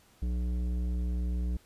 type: tone with tanh clipping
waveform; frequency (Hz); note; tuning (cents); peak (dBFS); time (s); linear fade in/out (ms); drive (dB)
triangle; 60.5; B1; -35; -30; 0.22-1.57; 5; 16
effects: pink hiss -62 dBFS RMS until 1.65 s + resampled to 32000 Hz